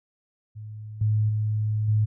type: tone with level steps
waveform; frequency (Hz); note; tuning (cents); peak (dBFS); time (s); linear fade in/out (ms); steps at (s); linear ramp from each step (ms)
sine; 107.2; A2; -45; -35 / -19 / -22 / -18; 0.55-2.06; 20; 1.01 / 1.29 / 1.88; 5
effects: none